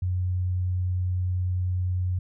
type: tone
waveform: sine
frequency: 91 Hz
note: F#2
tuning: 28 cents flat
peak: -23 dBFS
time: 0.02-2.19 s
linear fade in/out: 5 ms
effects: none